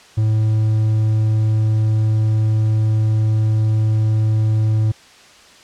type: tone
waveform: triangle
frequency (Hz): 108.9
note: A2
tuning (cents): -17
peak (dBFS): -11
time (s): 0.17-4.92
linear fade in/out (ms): 10
effects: white hiss -45 dBFS RMS until 5.63 s + low-pass 6000 Hz 12 dB/octave